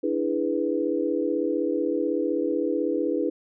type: chord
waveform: sine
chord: E dominant seventh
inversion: third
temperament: equal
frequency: 293.7 / 329.6 / 415.3 / 493.9 Hz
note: D4 / E4 / G#4 / B4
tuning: 0 / 0 / 0 / 0 cents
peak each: -28 / -27 / -29 / -28 dBFS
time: 0.03-3.3 s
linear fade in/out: 10 ms
effects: none